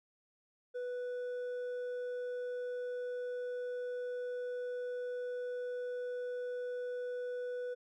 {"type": "tone with hard clipping", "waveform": "sine", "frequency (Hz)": 493.9, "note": "B4", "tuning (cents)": 0, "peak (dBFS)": -38, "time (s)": [0.74, 7.75], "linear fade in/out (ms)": 20, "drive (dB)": 4, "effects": []}